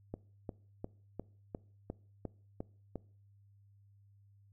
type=click train; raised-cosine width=2 ms; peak=-26 dBFS; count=9; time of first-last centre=0.14-2.957 s; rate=2.84 Hz; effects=noise-tail reverb RT60 0.5 s tail -22 dB re dry + added 100 Hz sine -61 dBFS peak until 4.52 s